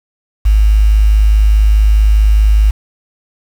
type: tone with quantisation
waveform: sine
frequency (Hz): 52.4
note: G#1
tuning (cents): +16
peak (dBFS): -5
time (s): 0.45-2.71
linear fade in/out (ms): 10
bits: 5
effects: none